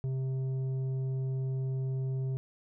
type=tone with tanh clipping; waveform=sine; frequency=131.9 Hz; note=C3; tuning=14 cents sharp; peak=-31 dBFS; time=0.04-2.37 s; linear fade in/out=0 ms; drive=7 dB; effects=none